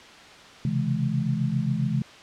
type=tone cluster; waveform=sine; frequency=131.1 / 138.7 / 164.9 / 211.8 Hz; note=C3 / C#3 / E3 / G#3; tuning=+4 / +1 / +1 / +34 cents; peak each=-28 dBFS; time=0.65-2.02 s; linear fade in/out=2 ms; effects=white hiss -46 dBFS RMS until 2.22 s + low-pass 4000 Hz 12 dB/octave